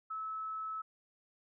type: tone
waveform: sine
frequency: 1300 Hz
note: E6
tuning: 24 cents flat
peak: -37 dBFS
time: 0.1-0.82 s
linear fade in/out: 10 ms
effects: none